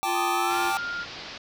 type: chord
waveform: square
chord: G suspended second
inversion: none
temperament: equal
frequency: 784 / 880 / 1174.7 Hz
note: G5 / A5 / D6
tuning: 0 / 0 / 0 cents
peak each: -28 / -31 / -32 dBFS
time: 0.03-0.77 s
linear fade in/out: 0 ms
type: harmonic tone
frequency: 349.2 Hz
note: F4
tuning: in tune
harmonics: 1 / 3 / 5 / 7 / 9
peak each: -31 / -36 / -38 / -39 / -41 dBFS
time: 0.04-0.73 s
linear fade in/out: 50 ms
type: tone with pitch glide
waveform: sine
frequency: 1244.5 to 1405 Hz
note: D#6 to F6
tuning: 0 to +10 cents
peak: -29 dBFS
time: 0.13-1.06 s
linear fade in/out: 50 ms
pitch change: +210 cents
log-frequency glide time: 0.31-0.61 s
type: low-pass noise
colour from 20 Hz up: white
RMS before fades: -40 dBFS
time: 0.5-1.38 s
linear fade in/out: 5 ms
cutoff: 5200 Hz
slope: 48 dB/octave
effects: none